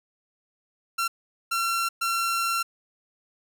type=tone bursts at uneven times; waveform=sawtooth; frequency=1361 Hz; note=F6; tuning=45 cents flat; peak=-20 dBFS; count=3; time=0.98-1.08 / 1.51-1.89 / 2.01-2.63 s; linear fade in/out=10 ms; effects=none